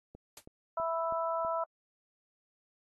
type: click train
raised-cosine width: 2 ms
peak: -35 dBFS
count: 5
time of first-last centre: 0.15-1.449 s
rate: 3.08 Hz
type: noise with exponential decay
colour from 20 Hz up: white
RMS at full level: -43 dBFS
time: 0.37-0.45 s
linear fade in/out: 2 ms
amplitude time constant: 17 ms
type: harmonic tone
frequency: 329.6 Hz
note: E4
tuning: in tune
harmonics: 2 / 3 / 4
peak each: -33 / -35 / -36 dBFS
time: 0.77-1.64 s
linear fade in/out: 5 ms
effects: AAC 32 kbps